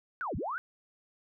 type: linear two-way sweep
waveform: sine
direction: down then up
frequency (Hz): 1568 to 46.25 to 1568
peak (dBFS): -32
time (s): 0.21-0.58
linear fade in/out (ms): 0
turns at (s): 0.36
effects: none